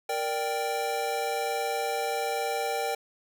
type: chord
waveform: square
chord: G minor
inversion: first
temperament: equal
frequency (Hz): 466.2 / 587.3 / 784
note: Bb4 / D5 / G5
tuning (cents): 0 / 0 / 0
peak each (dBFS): -33 / -35 / -31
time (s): 0.09-2.95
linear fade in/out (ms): 5
effects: none